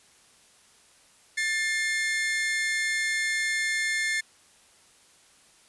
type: tone pair together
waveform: 40% pulse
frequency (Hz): 1769 / 2130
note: A6 / C7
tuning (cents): +9 / +30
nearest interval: minor third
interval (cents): 321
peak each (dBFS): -27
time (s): 1.37-4.21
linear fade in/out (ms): 10
effects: white hiss -58 dBFS RMS until 5.68 s + resampled to 24000 Hz